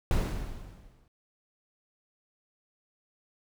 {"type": "noise with exponential decay", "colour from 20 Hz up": "brown", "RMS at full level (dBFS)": -23, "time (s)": [0.11, 1.08], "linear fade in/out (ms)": 1, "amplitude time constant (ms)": 210, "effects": []}